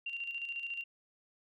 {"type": "tone with tremolo", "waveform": "sine", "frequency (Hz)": 2769, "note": "F7", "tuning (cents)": -15, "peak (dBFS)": -35, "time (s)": [0.06, 0.84], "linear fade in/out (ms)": 5, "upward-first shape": "square", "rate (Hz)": 14, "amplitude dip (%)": 50, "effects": []}